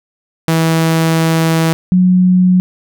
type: tone pair in turn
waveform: sawtooth / sine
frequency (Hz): 162.7 / 182.62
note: E3 / F#3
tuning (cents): -22 / -22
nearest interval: major second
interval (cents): 200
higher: second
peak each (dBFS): -6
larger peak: neither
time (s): 0.48-1.73 / 1.92-2.6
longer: first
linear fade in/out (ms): 0
effects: none